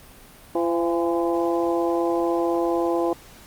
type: harmonic tone with a mistuned harmonic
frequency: 170.3 Hz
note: F3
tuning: 43 cents flat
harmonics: 2 / 3 / 4 / 5 / 6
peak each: -22 / -26 / -28 / -30 / -32 dBFS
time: 0.55-3.13 s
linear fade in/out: 2 ms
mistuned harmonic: 5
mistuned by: -55 cents
effects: pink hiss -47 dBFS RMS until 3.46 s + Opus 32 kbps